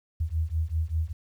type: beating tone pair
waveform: sine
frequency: 77.78 / 82.88 Hz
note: D#2 / E2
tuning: 0 / +10 cents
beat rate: 5.1 Hz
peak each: -28 dBFS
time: 0.2-1.13 s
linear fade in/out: 10 ms
effects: 10-bit